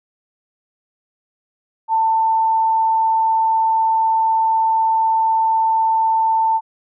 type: tone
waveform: sine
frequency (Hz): 892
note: A5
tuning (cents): +23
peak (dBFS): -13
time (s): 1.88-6.61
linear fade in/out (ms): 50
effects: none